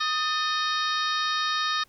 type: harmonic tone with a mistuned harmonic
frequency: 622.3 Hz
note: D#5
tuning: in tune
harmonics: 2 / 3 / 4 / 5 / 6 / 7 / 8 / 9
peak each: -27 / -31 / -38 / -39 / -30 / -36 / -37 / -39 dBFS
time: 0-1.84 s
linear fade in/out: 10 ms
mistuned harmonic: 3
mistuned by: -73 cents
effects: pink hiss -61 dBFS RMS until 1.88 s